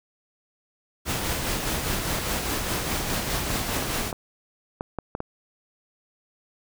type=noise with tremolo; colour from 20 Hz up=pink; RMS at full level=-26 dBFS; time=1.05-4.13 s; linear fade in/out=50 ms; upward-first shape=sine; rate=4.9 Hz; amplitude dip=35%
type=clicks; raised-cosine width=1 ms; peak=-15 dBFS; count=9; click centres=2.184 / 3.504 / 3.557 / 3.825 / 4.128 / 4.809 / 4.987 / 5.151 / 5.204 s
effects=none